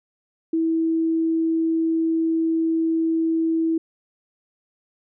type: tone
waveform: sine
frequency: 325.7 Hz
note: E4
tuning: 21 cents flat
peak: -18 dBFS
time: 0.53-3.78 s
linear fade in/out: 5 ms
effects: none